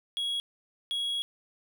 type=tone bursts at uneven times; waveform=triangle; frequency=3322 Hz; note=G#7; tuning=in tune; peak=-27 dBFS; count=2; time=0.17-0.4 / 0.91-1.22 s; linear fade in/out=0 ms; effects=none